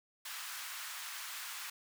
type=high-pass noise; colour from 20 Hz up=pink; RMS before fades=-44 dBFS; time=0.25-1.7 s; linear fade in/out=5 ms; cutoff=1100 Hz; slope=24 dB/octave; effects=none